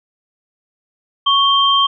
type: tone pair together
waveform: sine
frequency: 1108.7 / 3160 Hz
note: C#6 / G7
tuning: 0 / +13 cents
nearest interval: octave + tritone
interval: 1813 cents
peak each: -13 dBFS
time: 1.26-1.87 s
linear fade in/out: 10 ms
effects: none